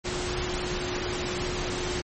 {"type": "tone in noise", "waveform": "sine", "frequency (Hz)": 360, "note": "F#4", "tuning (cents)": -47, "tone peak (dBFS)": -33, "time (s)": [0.04, 2.02], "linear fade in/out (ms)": 20, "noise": "pink", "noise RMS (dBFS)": -31, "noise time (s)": [0.04, 2.02], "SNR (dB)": -5, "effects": ["low-pass 12000 Hz 12 dB/octave", "MP3 32 kbps"]}